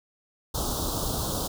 pink band-stop noise, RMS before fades -29 dBFS, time 0.54-1.48 s, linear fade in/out 10 ms, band 1300 to 3400 Hz, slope 48 dB/octave, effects none

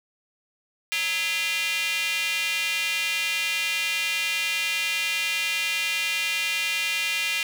square tone with high-pass filter, 185 Hz, F#3, in tune, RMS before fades -26 dBFS, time 0.92-7.43 s, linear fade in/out 0 ms, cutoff 2500 Hz, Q 3.6, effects none

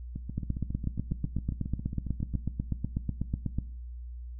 two click trains, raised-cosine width 5 ms, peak -23 / -17 dBFS, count 17 / 27, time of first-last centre 0.16-2.34 / 0.38-3.586 s, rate 7.34 / 8.11 Hz, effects noise-tail reverb RT60 0.6 s tail -18 dB re dry + added 60 Hz sine -38 dBFS peak until 4.39 s

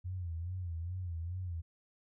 sine tone with vibrato, 87.31 Hz, F2, in tune, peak -36 dBFS, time 0.04-1.62 s, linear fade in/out 20 ms, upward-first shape sine, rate 2.4 Hz, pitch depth 110 cents each way, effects none

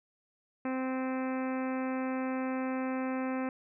harmonic tone, 260 Hz, C4, 11 cents flat, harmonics 1 / 2 / 3 / 4 / 5 / 6 / 7 / 8 / 9 / 10, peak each -32 / -38 / -42 / -44 / -46 / -48 / -49 / -50 / -51 / -52 dBFS, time 0.65-3.49 s, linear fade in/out 2 ms, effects none

